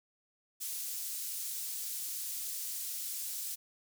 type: high-pass noise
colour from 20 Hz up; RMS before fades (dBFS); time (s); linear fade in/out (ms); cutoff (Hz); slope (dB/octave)
pink; -39; 0.6-3.56; 20; 7400; 12
effects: none